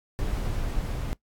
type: noise with level ramp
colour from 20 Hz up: brown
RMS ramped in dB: -27 to -30 dBFS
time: 0.19-1.13 s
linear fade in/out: 0 ms
effects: noise-tail reverb RT60 0.1 s tail -20 dB re dry + AAC 64 kbps